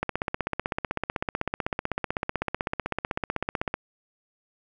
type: click train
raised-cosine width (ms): 0.5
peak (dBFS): -11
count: 60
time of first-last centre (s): 0.03-3.741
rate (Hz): 15.9
effects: none